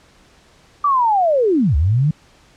sine linear two-way sweep, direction down then up, 1187 to 65.7 to 160.7 Hz, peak -12 dBFS, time 0.84-2.11 s, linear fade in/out 5 ms, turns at 1.76 s, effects pink hiss -51 dBFS RMS until 2.56 s + low-pass 7000 Hz 12 dB/octave

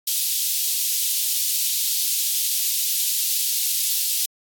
white high-pass noise, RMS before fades -22 dBFS, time 0.07-4.26 s, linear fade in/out 5 ms, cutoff 3200 Hz, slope 24 dB/octave, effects AAC 64 kbps

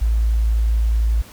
sine tone, 55.6 Hz, A1, 19 cents sharp, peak -14 dBFS, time 0.01-1.22 s, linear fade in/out 10 ms, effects pink hiss -43 dBFS RMS until 1.32 s

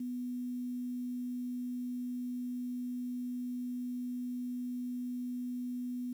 sine tone with quantisation, 247.2 Hz, B3, 2 cents sharp, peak -35 dBFS, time 0-6.13 s, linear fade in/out 5 ms, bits 10, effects none

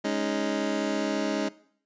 25% pulse chord, Ab suspended fourth, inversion none, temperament just, 207.7 / 276.9 / 311.5 Hz, Ab3 / Db4 / Eb4, 0 / -2 / +2 cents, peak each -27 dBFS, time 0.04-1.49 s, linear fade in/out 10 ms, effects noise-tail reverb RT60 0.6 s tail -20 dB re dry + resampled to 16000 Hz

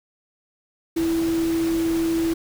sine tone in noise, 329.7 Hz, E4, in tune, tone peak -19 dBFS, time 0.96-2.34 s, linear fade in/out 10 ms, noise pink, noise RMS -34 dBFS, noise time 0.96-2.34 s, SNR +12 dB, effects none

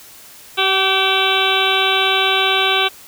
harmonic tone with a mistuned harmonic, 384.4 Hz, G4, 34 cents flat, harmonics 1 / 2 / 3 / 4 / 6 / 7 / 8 / 9 / 10, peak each -22 / -22 / -22 / -22 / -22 / -22 / -22 / -22 / -22 dBFS, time 0.57-2.89 s, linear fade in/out 20 ms, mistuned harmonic 2, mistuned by -20 cents, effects white hiss -41 dBFS RMS until 3.07 s

